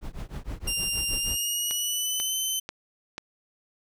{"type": "noise with tremolo", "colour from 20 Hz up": "brown", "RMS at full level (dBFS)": -31, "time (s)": [0.01, 1.39], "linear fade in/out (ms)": 50, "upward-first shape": "triangle", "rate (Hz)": 6.4, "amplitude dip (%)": 100}
{"type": "tone with pitch glide", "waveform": "15% pulse", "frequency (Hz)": [2794, 3065], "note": ["F7", "G7"], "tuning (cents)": [0, -40], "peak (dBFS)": -19, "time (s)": [0.67, 2.6], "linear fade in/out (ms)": 10, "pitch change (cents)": 160, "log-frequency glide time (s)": [1.18, 2.35]}
{"type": "click train", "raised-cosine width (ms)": 0.2, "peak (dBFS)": -17, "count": 4, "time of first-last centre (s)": [1.71, 3.181], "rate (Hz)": 2.04}
{"effects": []}